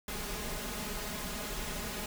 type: noise with comb filter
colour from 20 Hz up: pink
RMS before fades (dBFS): -38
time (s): 0.08-2.06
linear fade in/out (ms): 2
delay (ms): 4.8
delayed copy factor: +0.8
effects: none